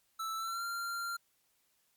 square tone with pitch glide, 1318.5 to 1383.3 Hz, E6 to F6, 0 to -17 cents, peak -36 dBFS, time 0.19-1.17 s, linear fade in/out 10 ms, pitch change +83 cents, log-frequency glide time 0.36-0.64 s, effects white hiss -74 dBFS RMS until 1.96 s + MP3 96 kbps

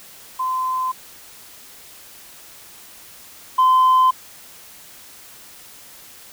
sine tone pair in turn, 1029 / 1029 Hz, C6 / C6, -29 / -29 cents, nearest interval unison, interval 0 cents, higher neither, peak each -19 / -9 dBFS, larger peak second, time 0.39-0.92 / 3.58-4.11 s, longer neither, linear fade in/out 10 ms, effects tanh soft clip ceiling -9 dBFS + white hiss -43 dBFS RMS until 6.32 s

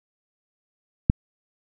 click, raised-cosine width 5 ms, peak -3 dBFS, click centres 1.099 s, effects none

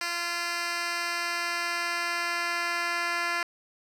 10% pulse tone with band-pass filter sweep, 344.7 Hz, F4, 23 cents flat, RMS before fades -30 dBFS, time 0.01-3.43 s, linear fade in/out 2 ms, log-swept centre 3900 to 2400 Hz, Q 0.77, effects 9-bit

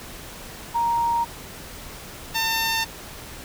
sine / 10% pulse tone pair in turn, 935 / 901.6 Hz, A#5 / A5, +5 / +42 cents, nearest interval minor second, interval 63 cents, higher first, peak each -19 / -13 dBFS, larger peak second, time 0.74-1.25 / 2.34-2.85 s, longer neither, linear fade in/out 20 ms, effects pink hiss -39 dBFS RMS until 3.44 s

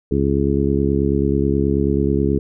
harmonic tone, 69.3 Hz, C#2, in tune, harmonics 1 / 2 / 3 / 4 / 5 / 6, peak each -22 / -22 / -22 / -22 / -22 / -22 dBFS, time 0.11-2.39 s, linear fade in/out 5 ms, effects none

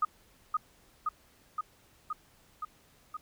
sine tone with echo, 1244.5 Hz, D#6, in tune, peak -23 dBFS, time 0.02-0.05 s, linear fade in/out 5 ms, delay 520 ms, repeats 6, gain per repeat -2 dB, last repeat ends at 3.17 s, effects pink hiss -63 dBFS RMS until 3.21 s

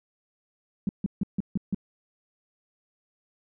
sine tone bursts, 196 Hz, G3, in tune, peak -22 dBFS, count 6, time 0.87-1.746 s, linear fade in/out 2 ms, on 21 ms, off 150 ms, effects none

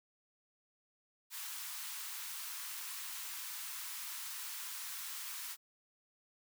white high-pass noise, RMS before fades -44 dBFS, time 1.3-5.57 s, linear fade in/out 50 ms, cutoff 900 Hz, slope 48 dB/octave, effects none

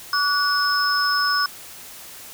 sine tone cluster, 1140 / 1468 / 5200 Hz, C#6 / F#6 / E8, +48 / -14 / -24 cents, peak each -22 dBFS, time 0.13-1.46 s, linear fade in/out 2 ms, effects white hiss -40 dBFS RMS until 2.33 s

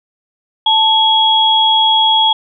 sine tone pair together, 880 / 3320 Hz, A5 / G#7, 0 / -1 cents, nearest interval octave + major seventh, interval 2299 cents, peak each -12 / -10 dBFS, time 0.66-2.33 s, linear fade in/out 5 ms, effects none

